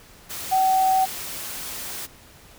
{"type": "tone in noise", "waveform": "sine", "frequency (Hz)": 759, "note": "F#5", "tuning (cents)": 44, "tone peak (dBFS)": -16, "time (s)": [0.51, 1.06], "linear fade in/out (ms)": 20, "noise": "white", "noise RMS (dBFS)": -33, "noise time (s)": [0.29, 2.07], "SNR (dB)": 14, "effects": ["pink hiss -49 dBFS RMS until 2.58 s"]}